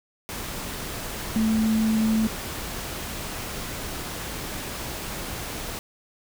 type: tone in noise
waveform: sine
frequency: 220.3 Hz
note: A3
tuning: 2 cents sharp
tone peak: -19 dBFS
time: 1.36-2.27 s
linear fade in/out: 0 ms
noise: pink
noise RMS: -33 dBFS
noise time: 0.29-5.79 s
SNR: +11 dB
effects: none